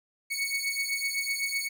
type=beating tone pair; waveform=sawtooth; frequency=2217 / 2224.9 Hz; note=C#7 / C#7; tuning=0 / +6 cents; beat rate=7.9 Hz; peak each=-28 dBFS; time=0.3-1.69 s; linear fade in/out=20 ms; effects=none